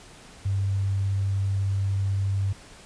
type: tone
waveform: sine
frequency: 98 Hz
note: G2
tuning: in tune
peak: -22 dBFS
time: 0.45-2.53 s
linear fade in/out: 10 ms
effects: pink hiss -48 dBFS RMS until 2.85 s + resampled to 22050 Hz